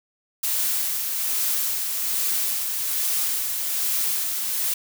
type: noise with tremolo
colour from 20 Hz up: blue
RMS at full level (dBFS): -23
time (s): 0.43-4.74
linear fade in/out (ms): 5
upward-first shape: sine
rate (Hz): 1.2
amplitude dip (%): 35
effects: none